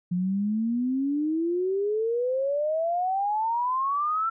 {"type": "exponential sweep", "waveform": "sine", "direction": "up", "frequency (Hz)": [174.61, 1354], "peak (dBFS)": -23, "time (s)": [0.11, 4.3], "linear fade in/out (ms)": 10, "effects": []}